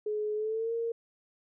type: tone with pitch glide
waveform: sine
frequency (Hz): 423.6 to 461.9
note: G#4 to A#4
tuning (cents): +34 to -16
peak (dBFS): -29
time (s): 0.06-0.92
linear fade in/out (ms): 5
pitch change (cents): +150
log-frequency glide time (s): 0.35-0.73
effects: none